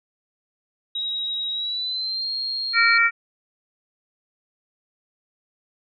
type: tone with pitch glide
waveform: sine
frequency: 3822 to 4241 Hz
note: A#7 to C8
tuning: +43 to +23 cents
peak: -24 dBFS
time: 0.95-2.98 s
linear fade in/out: 5 ms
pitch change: +180 cents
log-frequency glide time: 1.52-2.3 s
type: harmonic tone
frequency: 462.4 Hz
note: A#4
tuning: 14 cents flat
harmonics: 3 / 4 / 5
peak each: -19 / -20 / -18 dBFS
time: 2.73-3.11 s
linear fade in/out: 50 ms
effects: none